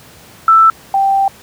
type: tone pair in turn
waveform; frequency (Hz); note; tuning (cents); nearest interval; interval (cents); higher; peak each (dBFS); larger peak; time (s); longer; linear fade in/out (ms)
sine; 1324 / 783.4; E6 / G5; +7 / -1; major sixth; 908; first; -4 / -9; first; 0.48-0.7 / 0.94-1.28; second; 2
effects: pink hiss -40 dBFS RMS until 1.42 s + high-pass 80 Hz 12 dB/octave